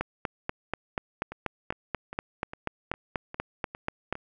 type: two click trains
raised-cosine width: 0.5 ms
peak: -23 / -13 dBFS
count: 8 / 18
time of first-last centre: 1.32-4.154 / 0.01-4.126 s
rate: 2.47 / 4.13 Hz
effects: none